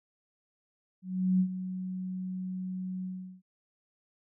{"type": "tone with ADSR envelope", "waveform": "sine", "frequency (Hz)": 185.2, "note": "F#3", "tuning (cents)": 2, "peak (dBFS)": -21, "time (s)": [1.02, 3.42], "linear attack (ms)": 380, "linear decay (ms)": 76, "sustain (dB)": -12, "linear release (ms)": 380, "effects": []}